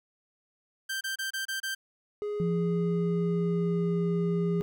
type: tone bursts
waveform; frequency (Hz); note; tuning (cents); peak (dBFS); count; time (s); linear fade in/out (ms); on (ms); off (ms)
sawtooth; 1568; G6; 0; -27; 6; 0.89-1.75; 10; 120; 28
type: tone with pitch glide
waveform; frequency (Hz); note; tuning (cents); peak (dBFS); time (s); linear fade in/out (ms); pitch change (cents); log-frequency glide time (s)
triangle; 415.7 to 408.8; G#4 to G#4; +2 to -27; -28; 2.22-4.62; 0; -29; 2.39-4.03
type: tone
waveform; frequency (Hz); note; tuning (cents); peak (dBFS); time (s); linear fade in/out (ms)
sine; 171.1; F3; -35; -26; 2.4-4.61; 0
effects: none